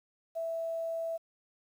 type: tone with quantisation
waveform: sine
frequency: 659.3 Hz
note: E5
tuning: in tune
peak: -32 dBFS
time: 0.35-1.18 s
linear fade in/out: 20 ms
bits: 10
effects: none